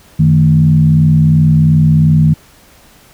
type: tone with frequency modulation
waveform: sine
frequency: 155.56 Hz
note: D#3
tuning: in tune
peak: -5 dBFS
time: 0.19-2.34 s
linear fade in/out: 10 ms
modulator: 62.8 Hz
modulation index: 0.71
effects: pink hiss -44 dBFS RMS until 3.13 s